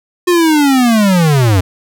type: linear sweep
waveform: square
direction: down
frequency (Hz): 361.1 to 87.31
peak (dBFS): -8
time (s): 0.27-1.61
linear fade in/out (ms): 10
effects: none